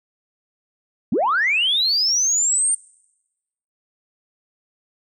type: linear sweep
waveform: sine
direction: up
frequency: 165.4 to 8960 Hz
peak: -15 dBFS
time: 1.12-2.75 s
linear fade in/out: 5 ms
effects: noise-tail reverb RT60 1.0 s tail -26 dB re dry + tanh soft clip ceiling -11 dBFS